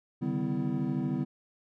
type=tone cluster; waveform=triangle; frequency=139.4 / 152.4 / 193.3 / 251.3 / 328.4 Hz; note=C#3 / D#3 / G3 / B3 / E4; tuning=+10 / -36 / -24 / +30 / -6 cents; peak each=-34 / -33 / -33 / -30 / -35 dBFS; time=0.21-1.25 s; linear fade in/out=20 ms; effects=none